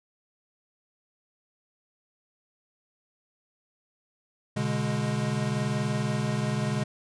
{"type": "chord", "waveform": "square", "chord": "G# diminished", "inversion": "first", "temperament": "equal with one note detuned", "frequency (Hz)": [123.47, 144.23, 207.7], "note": ["B2", "D3", "G#3"], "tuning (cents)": [0, -31, 0], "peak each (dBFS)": -31, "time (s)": [4.56, 6.84], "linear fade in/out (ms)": 10, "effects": ["resampled to 22050 Hz"]}